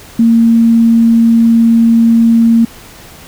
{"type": "tone", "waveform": "sine", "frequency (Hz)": 229.7, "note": "A#3", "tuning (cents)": -25, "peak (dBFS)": -4, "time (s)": [0.19, 2.65], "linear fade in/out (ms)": 5, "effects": ["pink hiss -35 dBFS RMS until 3.27 s"]}